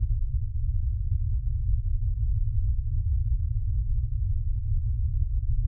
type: low-pass noise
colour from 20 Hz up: pink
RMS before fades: -25 dBFS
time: 0-5.67 s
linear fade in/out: 10 ms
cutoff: 120 Hz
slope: 96 dB/octave
effects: none